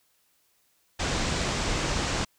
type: low-pass noise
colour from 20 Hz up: pink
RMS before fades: -28 dBFS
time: 0.99-2.25 s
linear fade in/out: 10 ms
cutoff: 7900 Hz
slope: 48 dB/octave
effects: white hiss -68 dBFS RMS until 2.38 s